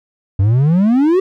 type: exponential sweep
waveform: triangle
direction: up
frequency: 92.5 to 392 Hz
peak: -7 dBFS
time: 0.39-1.2 s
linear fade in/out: 5 ms
effects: none